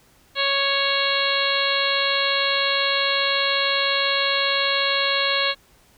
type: harmonic tone with a mistuned harmonic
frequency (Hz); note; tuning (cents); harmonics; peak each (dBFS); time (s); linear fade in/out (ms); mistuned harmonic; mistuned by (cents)
554.4; C#5; 0; 1 / 2 / 3 / 4 / 5 / 6 / 7 / 8; -27 / -27 / -27 / -27 / -27 / -27 / -27 / -27; 0.35-5.55; 50; 8; -74
effects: pink hiss -56 dBFS RMS until 5.97 s